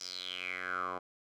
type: tone with band-pass filter sweep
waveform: 10% pulse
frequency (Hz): 91.2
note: F#2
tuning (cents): -24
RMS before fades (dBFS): -39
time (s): 0-0.99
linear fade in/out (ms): 10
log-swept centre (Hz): 5600 to 900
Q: 6.8
effects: none